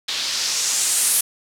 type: noise with low-pass filter sweep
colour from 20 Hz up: blue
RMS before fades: -21 dBFS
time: 0.08-1.21 s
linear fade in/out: 5 ms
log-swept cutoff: 3800 to 11000 Hz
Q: 1.9
effects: none